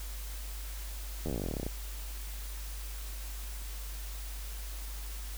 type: slowing click train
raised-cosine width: 2 ms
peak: -22 dBFS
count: 20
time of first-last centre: 1.26-1.665 s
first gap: 12 ms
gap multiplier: 1.06
effects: added 50 Hz sine -38 dBFS peak until 5.37 s + white hiss -47 dBFS RMS until 5.37 s